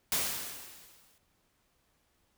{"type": "noise with exponential decay", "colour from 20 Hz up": "white", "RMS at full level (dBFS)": -28, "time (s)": [0.12, 1.18], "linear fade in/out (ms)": 1, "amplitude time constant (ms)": 230, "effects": ["pink hiss -73 dBFS RMS until 2.37 s"]}